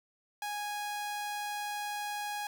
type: tone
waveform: sawtooth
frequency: 828 Hz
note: G#5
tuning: 5 cents flat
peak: -31 dBFS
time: 0.42-2.47 s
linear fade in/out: 2 ms
effects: none